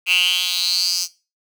10% pulse tone with high-pass filter sweep, 180.2 Hz, F#3, 45 cents flat, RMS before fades -19 dBFS, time 0.06-1.08 s, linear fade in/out 50 ms, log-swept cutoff 2600 to 5500 Hz, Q 7.8, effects noise-tail reverb RT60 0.3 s tail -18 dB re dry

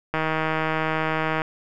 click train, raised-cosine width 0.5 ms, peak -9 dBFS, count 203, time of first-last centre 0.14-1.418 s, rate 158 Hz, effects none

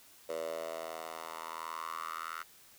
10% pulse tone with high-pass filter sweep, 81.4 Hz, E2, 21 cents flat, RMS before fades -41 dBFS, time 0.29-2.43 s, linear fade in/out 5 ms, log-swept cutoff 530 to 1400 Hz, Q 5.7, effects white hiss -59 dBFS RMS until 2.78 s

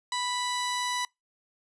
sawtooth tone pair together, 987.8 / 1975.5 Hz, B5 / B6, 0 / 0 cents, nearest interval octave, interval 1200 cents, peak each -26 dBFS, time 0.12-1.05 s, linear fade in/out 2 ms, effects noise-tail reverb RT60 0.2 s tail -26 dB re dry + resampled to 22050 Hz

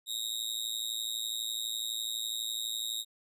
sawtooth tone with amplitude modulation, 3755 Hz, A#7, 12 cents sharp, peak -26 dBFS, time 0.06-3.05 s, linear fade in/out 50 ms, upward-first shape sine, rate 112 Hz, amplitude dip 95%, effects resampled to 32000 Hz

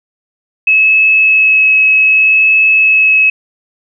sine tone with vibrato, 2581 Hz, E7, 37 cents flat, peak -5 dBFS, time 0.67-3.3 s, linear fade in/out 5 ms, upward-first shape sine, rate 0.64 Hz, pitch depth 8 cents each way, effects none

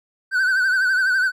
triangle tone with vibrato, 1518 Hz, F#6, 44 cents sharp, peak -14 dBFS, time 0.31-1.32 s, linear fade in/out 50 ms, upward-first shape triangle, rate 12 Hz, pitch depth 82 cents each way, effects none

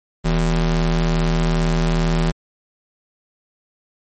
square ring-modulated tone, 102.3 Hz, G#2, 26 cents flat, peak -13 dBFS, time 0.24-2.32 s, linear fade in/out 20 ms, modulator 61.1 Hz, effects MP3 32 kbps

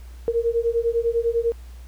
sine beating tone pair, 460 / 470 Hz, A#4 / A#4, -23 / +14 cents, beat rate 10 Hz, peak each -22 dBFS, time 0.28-1.52 s, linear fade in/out 0 ms, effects added 60 Hz sine -37 dBFS peak until 1.87 s + pink hiss -54 dBFS RMS until 1.87 s

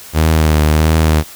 sawtooth tone with vibrato, 77.9 Hz, D#2, 3 cents sharp, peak -5 dBFS, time 0.13-1.24 s, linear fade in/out 50 ms, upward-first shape triangle, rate 1.5 Hz, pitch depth 49 cents each way, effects white hiss -35 dBFS RMS until 1.35 s

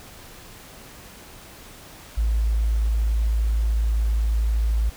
sine tone, 55 Hz, A1, in tune, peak -18 dBFS, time 2.17-4.9 s, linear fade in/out 10 ms, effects pink hiss -44 dBFS RMS until 4.96 s

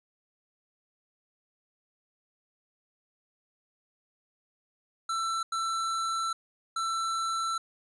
square tone bursts at uneven times, 1336 Hz, E6, 23 cents sharp, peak -29 dBFS, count 3, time 5.09-5.43 / 5.52-6.33 / 6.76-7.58 s, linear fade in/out 5 ms, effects resampled to 22050 Hz

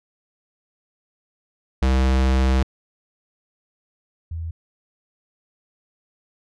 square / sine tone pair in turn, 65.3 / 82.27 Hz, C2 / E2, -3 / -3 cents, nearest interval major third, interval 400 cents, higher second, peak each -16 / -26 dBFS, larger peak first, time 1.82-2.63 / 4.31-4.51 s, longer first, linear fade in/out 5 ms, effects low-pass 6000 Hz 12 dB/octave

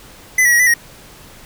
square tone with pitch steps, 2014 / 1928 / 1899 / 1991 / 1877 Hz, B6 / B6 / A#6 / B6 / A#6, +33 / -42 / +32 / +14 / +11 cents, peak -10 dBFS, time 0.38-0.74 s, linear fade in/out 5 ms, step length 72 ms, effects pink hiss -41 dBFS RMS until 1.45 s

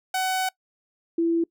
sawtooth / sine tone pair in turn, 750 / 334.1 Hz, F#5 / E4, +23 / +23 cents, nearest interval octave + major second, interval 1400 cents, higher first, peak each -19 dBFS, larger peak neither, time 0.14-0.49 / 1.18-1.44 s, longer first, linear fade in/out 5 ms, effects noise-tail reverb RT60 0.1 s tail -23 dB re dry

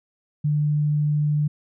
sine tone, 148.9 Hz, D3, 24 cents sharp, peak -18 dBFS, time 0.44-1.48 s, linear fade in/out 10 ms, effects none

